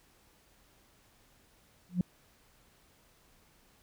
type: tone with exponential growth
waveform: sine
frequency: 178.9 Hz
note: F3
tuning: 42 cents sharp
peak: -20 dBFS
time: 1.89-2.01 s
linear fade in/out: 2 ms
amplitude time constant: 25 ms
effects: tanh soft clip ceiling -20 dBFS + pink hiss -65 dBFS RMS until 3.82 s